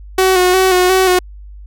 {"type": "tone with vibrato", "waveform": "sawtooth", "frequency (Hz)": 370, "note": "F#4", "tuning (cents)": 0, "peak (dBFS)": -5, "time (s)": [0.18, 1.19], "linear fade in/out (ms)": 5, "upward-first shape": "square", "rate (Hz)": 2.8, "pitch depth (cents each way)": 31, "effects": ["added 50 Hz sine -31 dBFS peak until 1.66 s"]}